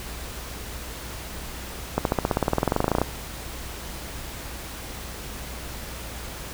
accelerating click train, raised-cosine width 1 ms, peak -6 dBFS, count 22, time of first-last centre 1.98-3.016 s, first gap 72 ms, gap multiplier 0.96, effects added 60 Hz sine -39 dBFS peak until 6.53 s + pink hiss -37 dBFS RMS until 6.53 s

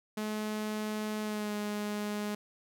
sawtooth tone with pitch glide, 213.7 to 208.3 Hz, G#3 to G#3, +50 to +5 cents, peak -29 dBFS, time 0.17-2.35 s, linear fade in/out 5 ms, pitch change -45 cents, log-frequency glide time 1.22-1.54 s, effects none

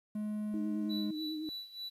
triangle tone with pitch glide, 211.5 to 208.5 Hz, G#3 to G#3, +32 to +7 cents, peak -32 dBFS, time 0.15-1.11 s, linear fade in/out 5 ms, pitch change -25 cents, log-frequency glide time 0.91-0.97 s
sine tone with vibrato, 310.4 Hz, D#4, 4 cents flat, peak -36 dBFS, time 0.54-1.49 s, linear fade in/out 0 ms, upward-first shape triangle, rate 9.2 Hz, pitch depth 49 cents each way
triangle tone with tremolo, 3951 Hz, B7, in tune, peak -37 dBFS, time 0.89-1.9 s, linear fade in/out 20 ms, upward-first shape sine, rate 3.4 Hz, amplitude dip 80%
effects resampled to 32000 Hz + 11-bit

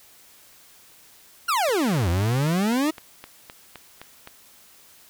40% pulse exponential two-way sweep, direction down then up, 1459 to 82.41 to 322.7 Hz, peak -19 dBFS, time 1.48-2.91 s, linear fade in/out 10 ms, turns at 2.09 s
click train, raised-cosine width 0.3 ms, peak -22 dBFS, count 11, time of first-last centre 1.69-4.274 s, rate 3.87 Hz
effects white hiss -52 dBFS RMS until 5.09 s

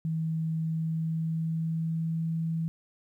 sine tone with pitch glide, 160.8 to 163.23 Hz, E3 to E3, -43 to -17 cents, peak -27 dBFS, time 0.05-2.68 s, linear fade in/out 0 ms, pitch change +26 cents, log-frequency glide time 0.58-2.27 s, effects 11-bit

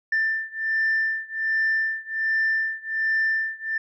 sine beating tone pair, 1779 / 1780.3 Hz, A6 / A6, +19 / +20 cents, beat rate 1.3 Hz, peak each -23 / -24 dBFS, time 0.12-3.78 s, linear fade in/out 5 ms, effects tanh soft clip ceiling -16 dBFS

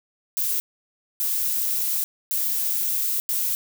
violet noise bursts at uneven times, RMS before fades -24 dBFS, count 4, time 0.37-0.6 / 1.2-2.04 / 2.31-3.2 / 3.29-3.55 s, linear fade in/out 0 ms, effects none

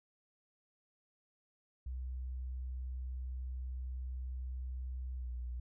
sine tone with pitch glide, 63.5 to 60.95 Hz, B1 to B1, +49 to -22 cents, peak -38 dBFS, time 1.86-5.6 s, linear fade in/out 5 ms, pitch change -71 cents, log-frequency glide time 5.17-5.29 s, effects none

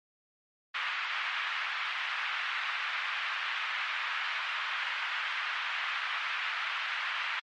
pink band-pass noise, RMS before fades -34 dBFS, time 0.74-7.4 s, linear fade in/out 10 ms, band 1200 to 3000 Hz, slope 24 dB/octave, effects MP3 48 kbps

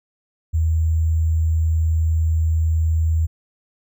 sine tone with sample-and-hold, 80.5 Hz, E2, 41 cents flat, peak -15 dBFS, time 0.53-3.27 s, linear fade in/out 20 ms, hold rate 7350 Hz, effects none

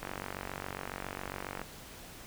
click train, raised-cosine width 0.5 ms, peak -22 dBFS, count 76, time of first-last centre 0.03-1.616 s, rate 47.3 Hz, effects pink hiss -49 dBFS RMS until 2.26 s

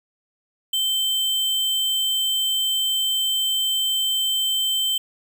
sine tone with sample-and-hold, 3102 Hz, G7, 19 cents flat, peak -19 dBFS, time 0.73-4.98 s, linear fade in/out 5 ms, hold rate 11025 Hz, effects none

